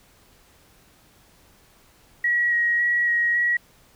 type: tone with vibrato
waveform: sine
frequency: 1905 Hz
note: A#6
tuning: 37 cents sharp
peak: -18 dBFS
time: 2.24-3.57 s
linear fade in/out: 5 ms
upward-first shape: square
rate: 1.8 Hz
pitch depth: 11 cents each way
effects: pink hiss -56 dBFS RMS until 3.95 s